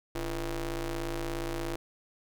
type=ring-modulated tone; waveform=sawtooth; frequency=155.5 Hz; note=D#3; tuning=1 cent flat; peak=-25 dBFS; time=0.15-1.76 s; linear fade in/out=5 ms; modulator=184 Hz; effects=none